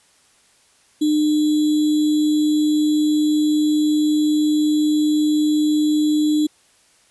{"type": "tone with sample-and-hold", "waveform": "sine", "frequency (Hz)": 302.7, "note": "D#4", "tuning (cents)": -48, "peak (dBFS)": -14, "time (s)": [1.01, 6.47], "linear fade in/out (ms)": 10, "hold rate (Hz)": 3675, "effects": ["white hiss -56 dBFS RMS until 7.1 s", "resampled to 24000 Hz"]}